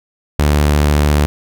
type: tone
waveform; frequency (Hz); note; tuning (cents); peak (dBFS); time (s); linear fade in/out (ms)
sawtooth; 73.8; D2; +9; -6; 0.39-1.26; 0
effects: none